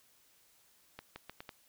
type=accelerating click train; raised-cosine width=0.3 ms; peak=-28 dBFS; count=5; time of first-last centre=0.99-1.492 s; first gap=170 ms; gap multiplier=0.8; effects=white hiss -67 dBFS RMS until 1.68 s